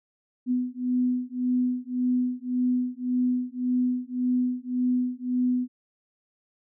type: beating tone pair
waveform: sine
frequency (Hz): 248.9 / 250.7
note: B3 / B3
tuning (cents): +14 / +26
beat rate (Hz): 1.8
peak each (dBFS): -26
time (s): 0.46-5.68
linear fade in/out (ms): 50
effects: none